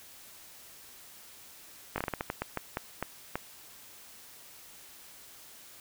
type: slowing click train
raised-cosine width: 0.5 ms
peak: -16 dBFS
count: 13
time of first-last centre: 1.96-3.356 s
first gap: 20 ms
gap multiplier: 1.29
effects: white hiss -52 dBFS RMS until 5.8 s